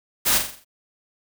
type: noise with echo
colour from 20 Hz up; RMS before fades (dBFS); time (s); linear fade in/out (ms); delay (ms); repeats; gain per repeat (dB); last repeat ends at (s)
white; -19; 0.25-0.39; 20; 43; 6; -6; 0.648
effects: none